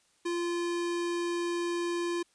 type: tone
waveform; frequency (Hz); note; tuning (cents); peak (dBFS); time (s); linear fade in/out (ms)
square; 345.6; F4; -18; -30; 0.25-2.23; 10
effects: white hiss -68 dBFS RMS until 2.34 s + resampled to 22050 Hz